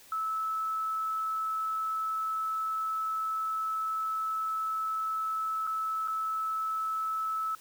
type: tone with dropouts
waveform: sine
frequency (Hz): 1305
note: E6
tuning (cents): -18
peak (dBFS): -29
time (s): 0.12-7.55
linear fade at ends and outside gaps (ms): 2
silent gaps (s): 5.669-5.673 / 6.076-6.081
effects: white hiss -55 dBFS RMS until 7.6 s